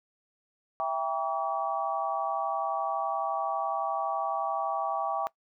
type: chord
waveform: sine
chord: E diminished seventh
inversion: none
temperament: just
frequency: 659.3 / 791.1 / 949.3 / 1139.2 Hz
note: E5 / G5 / Bb5 / Db6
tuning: 0 / +16 / +31 / +47 cents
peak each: -33 / -31 / -37 / -32 dBFS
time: 0.8-5.27 s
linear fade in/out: 0 ms
effects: noise-tail reverb RT60 0.1 s tail -21 dB re dry